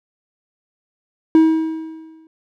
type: tone with exponential decay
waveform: triangle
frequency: 320 Hz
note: D#4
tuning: 49 cents sharp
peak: -4 dBFS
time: 1.35-2.27 s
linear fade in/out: 1 ms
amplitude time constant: 200 ms
effects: none